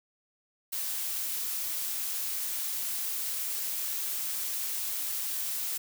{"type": "noise", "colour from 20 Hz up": "blue", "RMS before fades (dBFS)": -33, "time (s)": [0.72, 5.78], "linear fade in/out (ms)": 10, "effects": []}